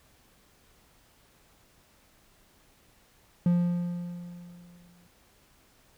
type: tone with exponential decay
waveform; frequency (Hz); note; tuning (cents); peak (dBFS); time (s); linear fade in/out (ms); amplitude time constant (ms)
triangle; 174.8; F3; +2; -17; 3.46-5.07; 2; 350
effects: pink hiss -62 dBFS RMS until 5.97 s